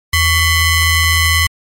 sawtooth ring-modulated tone, 1041 Hz, C6, 9 cents flat, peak -3 dBFS, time 0.13-1.47 s, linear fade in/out 5 ms, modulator 959 Hz, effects MP3 64 kbps

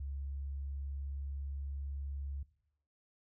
sine tone with pitch glide, 69.3 to 69.74 Hz, C#2 to C#2, 0 to +11 cents, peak -38 dBFS, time 0-2.43 s, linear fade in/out 5 ms, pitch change +11 cents, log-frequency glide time 0.23-2.09 s, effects noise-tail reverb RT60 0.8 s tail -18 dB re dry

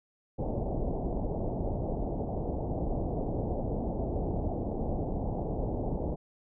pink low-pass noise, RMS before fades -32 dBFS, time 0.38-6.16 s, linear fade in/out 20 ms, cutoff 780 Hz, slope 48 dB/octave, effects none

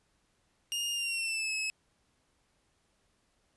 sawtooth tone with pitch glide, 2832 to 2582 Hz, F7 to E7, +23 to -37 cents, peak -28 dBFS, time 0.72-1.7 s, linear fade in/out 0 ms, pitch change -160 cents, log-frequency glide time 0.91-1.53 s, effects pink hiss -73 dBFS RMS until 3.56 s + resampled to 24000 Hz

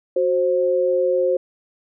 sine tone pair together, 368.4 / 528 Hz, F#4 / C5, -7 / +16 cents, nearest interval tritone, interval 623 cents, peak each -21 / -17 dBFS, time 0.16-1.37 s, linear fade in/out 5 ms, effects none

